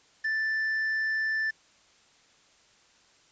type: tone with quantisation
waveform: triangle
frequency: 1764 Hz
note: A6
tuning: 4 cents sharp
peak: -24 dBFS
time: 0.24-1.51 s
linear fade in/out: 10 ms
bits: 8
effects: white hiss -61 dBFS RMS until 3.31 s + resampled to 16000 Hz